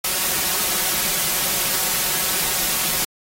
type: noise with comb filter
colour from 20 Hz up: white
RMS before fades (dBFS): -21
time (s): 0.04-3.05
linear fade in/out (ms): 5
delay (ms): 5.4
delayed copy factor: +0.5
effects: AAC 48 kbps